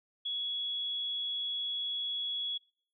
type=tone; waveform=sine; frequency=3361 Hz; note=G#7; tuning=20 cents sharp; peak=-32 dBFS; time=0.25-2.58 s; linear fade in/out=10 ms; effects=noise-tail reverb RT60 0.5 s tail -23 dB re dry